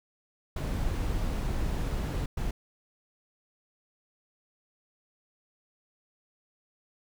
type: noise bursts at uneven times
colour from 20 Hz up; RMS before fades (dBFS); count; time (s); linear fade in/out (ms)
brown; -30; 2; 0.56-2.26 / 2.37-2.51; 5
effects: none